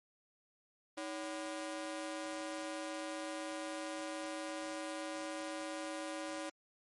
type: ring-modulated tone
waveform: sawtooth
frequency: 440 Hz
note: A4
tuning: in tune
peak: -33 dBFS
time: 0.97-6.5 s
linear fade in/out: 10 ms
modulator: 124 Hz
effects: MP3 48 kbps